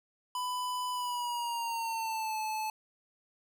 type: tone with pitch glide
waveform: square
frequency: 997 to 867.9 Hz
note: B5 to A5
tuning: +16 to -24 cents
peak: -33 dBFS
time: 0.35-2.7 s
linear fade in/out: 2 ms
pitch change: -240 cents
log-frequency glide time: 0.92-2.38 s
effects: none